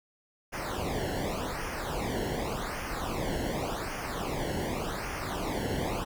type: noise with flanger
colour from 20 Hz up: brown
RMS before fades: -33 dBFS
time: 0.52-6.05 s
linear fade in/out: 20 ms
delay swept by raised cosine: 0.25 to 0.83 ms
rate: 0.87 Hz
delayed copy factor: -0.85
effects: none